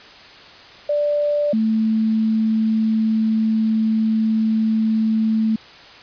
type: tone pair in turn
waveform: sine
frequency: 587.3 / 220.4 Hz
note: D5 / A3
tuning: 0 / +3 cents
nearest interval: octave + perfect fourth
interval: 1697 cents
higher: first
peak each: -16 / -15 dBFS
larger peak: second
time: 0.89-1.53 / 1.53-5.56 s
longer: second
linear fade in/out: 5 ms
effects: white hiss -42 dBFS RMS until 6.02 s + resampled to 11025 Hz